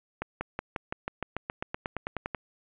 accelerating click train, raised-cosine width 0.5 ms, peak -16 dBFS, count 17, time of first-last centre 0.22-2.348 s, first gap 190 ms, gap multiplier 0.95, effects resampled to 8000 Hz + 7-bit

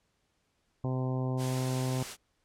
harmonic tone, 129.1 Hz, C3, 23 cents flat, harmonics 1 / 2 / 3 / 4 / 5 / 6 / 7 / 8, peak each -30 / -36 / -40 / -42 / -44 / -46 / -47 / -48 dBFS, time 0.84-2.03 s, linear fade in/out 2 ms
white noise, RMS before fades -40 dBFS, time 1.37-2.17 s, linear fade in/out 50 ms
effects pink hiss -75 dBFS RMS until 2.44 s + low-pass 9000 Hz 12 dB/octave

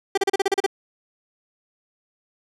30% pulse tone bursts, 392 Hz, G4, in tune, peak -14 dBFS, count 9, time 0.15-0.664 s, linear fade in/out 5 ms, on 26 ms, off 35 ms, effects low-pass 9000 Hz 12 dB/octave

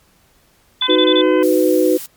sine tone bursts, 3482 Hz, A7, 19 cents flat, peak -14 dBFS, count 5, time 0.81-1.215 s, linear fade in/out 5 ms, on 61 ms, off 25 ms
harmonic tone, 509 Hz, C5, 48 cents flat, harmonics 2 / 3 / 4 / 5 / 6, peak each -24 / -28 / -30 / -32 / -34 dBFS, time 0.82-1.43 s, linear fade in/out 2 ms
sine chord, B major, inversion first, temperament equal with one note detuned, 311.1 / 370 / 500.5 Hz, D#4 / F#4 / B4, 0 / 0 / +23 cents, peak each -15 / -15 / -15 dBFS, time 0.88-1.98 s, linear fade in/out 20 ms
blue noise, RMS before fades -30 dBFS, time 1.43-2.06 s, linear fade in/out 2 ms
effects pink hiss -55 dBFS RMS until 2.16 s + MP3 96 kbps

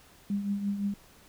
sine tone with tremolo, 201.3 Hz, G3, 46 cents sharp, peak -25 dBFS, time 0.3-0.94 s, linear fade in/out 2 ms, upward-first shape triangle, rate 5.8 Hz, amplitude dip 65%, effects pink hiss -57 dBFS RMS until 1.28 s

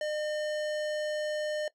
sine tone with hard clipping, 606 Hz, D#5, 46 cents flat, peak -32 dBFS, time 0.01-1.68 s, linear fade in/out 2 ms, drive 17 dB, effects noise-tail reverb RT60 0.1 s tail -19 dB re dry

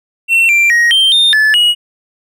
triangle tone with pitch steps, 2709 / 2362 / 1883 / 3145 / 3640 / 1733 / 2902 Hz, E7 / D7 / A#6 / G7 / A#7 / A6 / F#7, +47 / +9 / +17 / +5 / -42 / -27 / -34 cents, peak -5 dBFS, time 0.28-1.75 s, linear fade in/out 50 ms, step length 210 ms, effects none

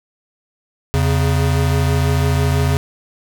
square tone pair together, 83.5 / 137.16 Hz, E2 / C#3, +23 / -18 cents, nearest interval major sixth, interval 859 cents, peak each -17 dBFS, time 0.94-2.77 s, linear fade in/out 0 ms, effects none

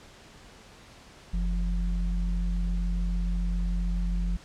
sine tone pair together, 46.49 / 174.61 Hz, F#1 / F3, +9 / 0 cents, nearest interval octave + major seventh, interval 2291 cents, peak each -25 / -33 dBFS, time 1.33-4.37 s, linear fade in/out 10 ms, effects pink hiss -51 dBFS RMS until 4.44 s + low-pass 7000 Hz 12 dB/octave

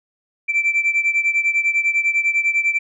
sine beating tone pair, 2335 / 2345 Hz, D7 / D7, -11 / -3 cents, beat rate 10 Hz, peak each -16 / -19 dBFS, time 0.48-2.79 s, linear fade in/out 20 ms, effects tanh soft clip ceiling -11 dBFS

